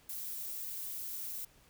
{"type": "noise", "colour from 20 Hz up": "violet", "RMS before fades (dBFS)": -41, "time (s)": [0.09, 1.45], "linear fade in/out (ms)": 5, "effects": ["pink hiss -64 dBFS RMS until 1.69 s"]}